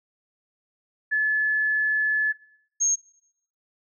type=tone pair in turn; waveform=sine; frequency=1723 / 6488 Hz; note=A6 / G#8; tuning=-37 / -41 cents; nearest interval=octave + major seventh; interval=2296 cents; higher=second; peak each=-19 dBFS; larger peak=neither; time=1.11-2.33 / 2.8-2.96 s; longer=first; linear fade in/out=20 ms; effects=noise-tail reverb RT60 0.7 s tail -19 dB re dry